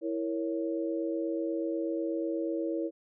sine chord, A# diminished, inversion second, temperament equal, 329.6 / 466.2 / 554.4 Hz, E4 / A#4 / C#5, 0 / 0 / 0 cents, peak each -31 / -36 / -36 dBFS, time 0.01-2.91 s, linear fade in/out 50 ms, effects none

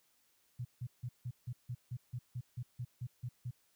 sine tone bursts, 122.4 Hz, B2, 15 cents flat, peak -37 dBFS, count 14, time 0.59-3.51 s, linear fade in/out 10 ms, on 60 ms, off 160 ms, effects white hiss -73 dBFS RMS until 3.75 s

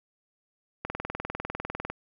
click train, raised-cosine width 0.5 ms, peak -17 dBFS, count 22, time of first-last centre 0.85-1.9 s, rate 20 Hz, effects none

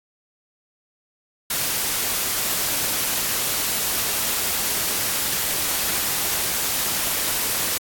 white noise, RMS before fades -23 dBFS, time 1.5-7.78 s, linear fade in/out 5 ms, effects AAC 64 kbps

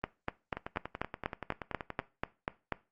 two click trains, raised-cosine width 0.5 ms, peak -22 / -16 dBFS, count 16 / 12, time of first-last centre 0.57-1.999 / 0.04-2.723 s, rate 10.5 / 4.1 Hz, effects noise-tail reverb RT60 0.3 s tail -19 dB re dry + Opus 32 kbps

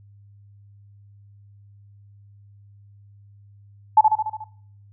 sine tone with echo, 867 Hz, A5, 26 cents flat, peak -8 dBFS, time 3.97-4.01 s, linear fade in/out 5 ms, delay 72 ms, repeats 6, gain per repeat -4 dB, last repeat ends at 4.442 s, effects noise-tail reverb RT60 0.6 s tail -19 dB re dry + added 101 Hz sine -47 dBFS peak until 4.92 s

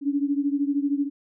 sine beating tone pair, 280 / 293 Hz, C#4 / D4, +18 / -4 cents, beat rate 13 Hz, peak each -23 / -26 dBFS, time 0.01-1.1 s, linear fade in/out 50 ms, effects none

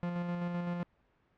45% pulse tone with tremolo, 174.61 Hz, F3, in tune, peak -32 dBFS, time 0.03-0.83 s, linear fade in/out 0 ms, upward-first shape square, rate 7.8 Hz, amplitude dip 30%, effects pink hiss -71 dBFS RMS until 1.37 s + low-pass 2000 Hz 12 dB/octave

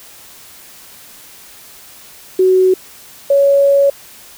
sine tone pair in turn, 373.1 / 559 Hz, F#4 / C#5, +14 / +14 cents, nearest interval perfect fifth, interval 700 cents, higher second, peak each -7 dBFS, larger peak neither, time 2.39-2.74 / 3.3-3.9 s, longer second, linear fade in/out 5 ms, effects white hiss -39 dBFS RMS until 4.37 s

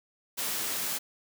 white high-pass noise, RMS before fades -32 dBFS, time 0.37-0.99 s, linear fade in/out 20 ms, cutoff 130 Hz, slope 12 dB/octave, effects none

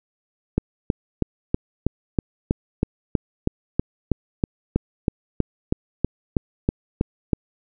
click train, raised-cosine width 3 ms, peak -5 dBFS, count 22, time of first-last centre 0.58-7.332 s, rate 3.11 Hz, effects none

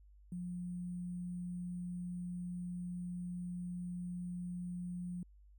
sine tone with sample-and-hold, 177.6 Hz, F3, 29 cents sharp, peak -39 dBFS, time 0.32-5.23 s, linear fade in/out 2 ms, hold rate 8820 Hz, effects added 50 Hz sine -58 dBFS peak until 5.58 s

